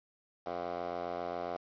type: tone with band-pass filter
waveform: 10% pulse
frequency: 87.31 Hz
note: F2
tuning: in tune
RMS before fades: -38 dBFS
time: 0.46-1.57 s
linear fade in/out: 5 ms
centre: 760 Hz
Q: 5.2
effects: resampled to 11025 Hz + 9-bit